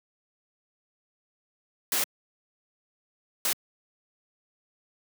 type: noise bursts at uneven times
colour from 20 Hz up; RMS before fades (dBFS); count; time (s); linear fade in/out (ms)
white; -26; 2; 1.92-2.04 / 3.45-3.53; 2
effects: high-pass 200 Hz 12 dB/octave